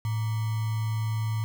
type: tone with sample-and-hold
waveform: sine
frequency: 110 Hz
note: A2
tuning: in tune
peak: -25 dBFS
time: 0.05-1.44 s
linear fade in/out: 0 ms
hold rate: 1050 Hz
effects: none